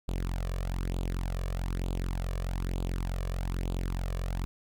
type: tone with flanger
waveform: sawtooth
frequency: 44.61 Hz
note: F1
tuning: 38 cents sharp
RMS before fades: -32 dBFS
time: 0.08-4.45 s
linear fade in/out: 0 ms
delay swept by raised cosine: 0.26 to 1.76 ms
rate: 1.1 Hz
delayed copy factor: +0.7
effects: none